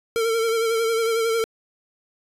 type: tone with vibrato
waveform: square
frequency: 453.8 Hz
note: A#4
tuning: 47 cents flat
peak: -20 dBFS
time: 0.16-1.44 s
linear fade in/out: 0 ms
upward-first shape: sine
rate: 11 Hz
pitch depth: 38 cents each way
effects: resampled to 32000 Hz